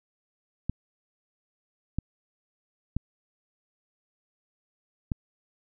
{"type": "clicks", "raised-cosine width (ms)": 5, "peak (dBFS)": -15, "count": 4, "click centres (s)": [0.696, 1.986, 2.966, 5.118], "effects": []}